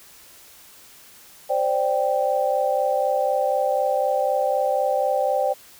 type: chord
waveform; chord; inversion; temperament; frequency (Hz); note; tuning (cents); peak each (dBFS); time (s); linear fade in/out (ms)
sine; C suspended second; none; equal; 523.3 / 587.3 / 784; C5 / D5 / G5; 0 / 0 / 0; -23; 1.49-5.54; 20
effects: white hiss -48 dBFS RMS until 5.79 s